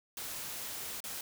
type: noise with dropouts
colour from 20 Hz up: white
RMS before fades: -41 dBFS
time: 0.17-1.21 s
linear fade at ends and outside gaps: 2 ms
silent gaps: 1.004-1.04 s
effects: none